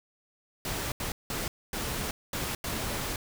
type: noise bursts at uneven times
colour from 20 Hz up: pink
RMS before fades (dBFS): -33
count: 6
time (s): 0.65-0.92 / 1-1.12 / 1.3-1.48 / 1.73-2.11 / 2.33-2.55 / 2.64-3.16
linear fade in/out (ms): 2
effects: none